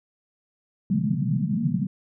white band-pass noise, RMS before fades -24 dBFS, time 0.9-1.87 s, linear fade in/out 2 ms, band 120 to 230 Hz, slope 96 dB/octave, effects none

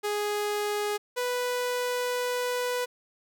sawtooth tone pair in turn, 415.3 / 493.9 Hz, G#4 / B4, 0 / 0 cents, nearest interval minor third, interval 300 cents, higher second, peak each -23 dBFS, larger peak neither, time 0.03-0.98 / 1.16-2.86 s, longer second, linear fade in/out 20 ms, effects none

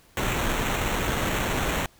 pink noise with sample-and-hold, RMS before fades -26 dBFS, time 0.17-1.86 s, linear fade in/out 2 ms, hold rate 4900 Hz, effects pink hiss -57 dBFS RMS until 1.99 s

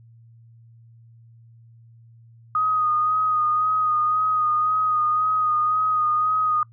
sine tone with vibrato, 1244.5 Hz, D#6, in tune, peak -18 dBFS, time 2.55-6.63 s, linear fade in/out 2 ms, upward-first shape sine, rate 1.9 Hz, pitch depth 26 cents each way, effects noise-tail reverb RT60 0.1 s tail -24 dB re dry + added 115 Hz sine -47 dBFS peak until 6.72 s

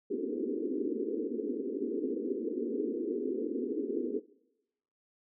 white band-pass noise, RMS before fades -34 dBFS, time 0.1-4.2 s, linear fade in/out 10 ms, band 230 to 460 Hz, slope 96 dB/octave, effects noise-tail reverb RT60 0.9 s tail -21 dB re dry

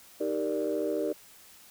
sine chord, Eb major seventh, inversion none, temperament equal, 311.1 / 392 / 466.2 / 587.3 Hz, Eb4 / G4 / Bb4 / D5, 0 / 0 / 0 / 0 cents, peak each -32 dBFS, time 0.2-1.13 s, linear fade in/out 10 ms, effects tanh soft clip ceiling -20 dBFS + white hiss -54 dBFS RMS until 1.7 s

